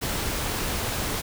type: noise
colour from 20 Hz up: pink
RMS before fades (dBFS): -28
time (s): 0.01-1.22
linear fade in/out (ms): 20
effects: none